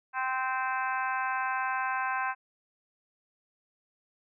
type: harmonic tone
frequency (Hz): 259.8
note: C4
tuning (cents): -12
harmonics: 3 / 4 / 5 / 6 / 7 / 8 / 9 / 10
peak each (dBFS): -34 / -32 / -41 / -33 / -44 / -44 / -46 / -42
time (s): 0.13-2.35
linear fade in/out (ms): 50
effects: none